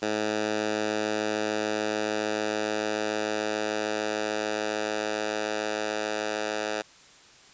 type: tone with high-pass filter sweep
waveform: 10% pulse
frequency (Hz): 106.8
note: G#2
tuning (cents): +49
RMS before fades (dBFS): -29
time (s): 0.02-6.82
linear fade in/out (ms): 5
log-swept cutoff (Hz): 300 to 520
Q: 0.79
effects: white hiss -53 dBFS RMS until 7.53 s + resampled to 16000 Hz